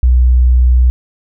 sine tone, 62 Hz, B1, 7 cents sharp, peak -5 dBFS, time 0.03-0.9 s, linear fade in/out 0 ms, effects none

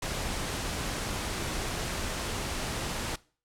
pink noise, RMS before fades -33 dBFS, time 0.02-3.16 s, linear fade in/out 5 ms, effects noise-tail reverb RT60 0.4 s tail -21 dB re dry + low-pass 10000 Hz 12 dB/octave

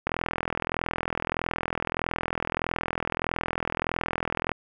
click train, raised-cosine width 0.5 ms, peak -11 dBFS, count 186, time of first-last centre 0.07-4.517 s, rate 41.6 Hz, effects none

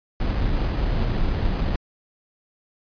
brown noise with sample-and-hold, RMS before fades -22 dBFS, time 0.2-1.76 s, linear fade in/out 2 ms, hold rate 3675 Hz, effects resampled to 11025 Hz

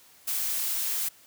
blue noise, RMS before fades -29 dBFS, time 0.27-1.09 s, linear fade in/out 10 ms, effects white hiss -56 dBFS RMS until 1.26 s + high-pass 60 Hz 12 dB/octave

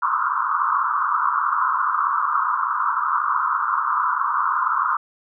pink band-pass noise, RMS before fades -21 dBFS, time 0.02-4.97 s, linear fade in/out 5 ms, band 990 to 1400 Hz, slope 96 dB/octave, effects none

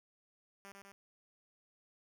5% pulse tone with echo, 197.9 Hz, G3, 17 cents sharp, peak -39 dBFS, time 0.65-0.72 s, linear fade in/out 0 ms, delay 100 ms, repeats 2, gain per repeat -2 dB, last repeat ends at 0.92 s, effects none

